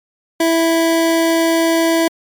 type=tone; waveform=25% pulse; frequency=329.6 Hz; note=E4; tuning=in tune; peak=-8 dBFS; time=0.4-2.08 s; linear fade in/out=5 ms; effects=MP3 96 kbps